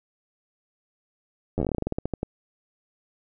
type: slowing click train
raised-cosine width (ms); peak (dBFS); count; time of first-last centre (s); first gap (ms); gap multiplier
2; -13; 18; 1.58-2.231; 10; 1.15
effects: none